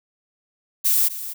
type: noise with echo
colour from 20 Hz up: violet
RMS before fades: -18 dBFS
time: 0.84-1.09 s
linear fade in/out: 20 ms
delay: 250 ms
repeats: 1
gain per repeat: -13 dB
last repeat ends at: 1.34 s
effects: none